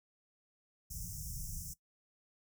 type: band-stop noise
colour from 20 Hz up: pink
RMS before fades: -43 dBFS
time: 0.9-1.74 s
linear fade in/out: 10 ms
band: 180 to 5400 Hz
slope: 96 dB/octave
effects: noise-tail reverb RT60 0.1 s tail -18 dB re dry